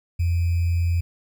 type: tone with sample-and-hold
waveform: sine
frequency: 85.6 Hz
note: F2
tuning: 34 cents flat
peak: -18 dBFS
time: 0.19-1.01 s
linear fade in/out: 10 ms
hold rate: 2450 Hz
effects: none